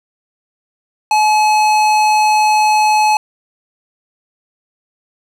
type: tone with hard clipping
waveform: sine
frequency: 854 Hz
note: G#5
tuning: 48 cents sharp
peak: -11 dBFS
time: 1.11-3.17 s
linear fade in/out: 2 ms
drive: 16 dB
effects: none